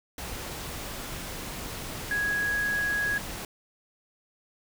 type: tone in noise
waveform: sine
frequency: 1661.2 Hz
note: G#6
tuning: in tune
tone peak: -25 dBFS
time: 2.11-3.18 s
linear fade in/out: 2 ms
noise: pink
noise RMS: -37 dBFS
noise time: 0.18-3.45 s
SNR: +9 dB
effects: none